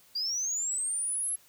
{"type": "linear sweep", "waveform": "sine", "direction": "up", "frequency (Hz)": [4699, 11210], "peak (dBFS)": -27, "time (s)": [0.15, 1.36], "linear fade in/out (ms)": 10, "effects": ["tanh soft clip ceiling -26 dBFS", "white hiss -60 dBFS RMS until 1.48 s"]}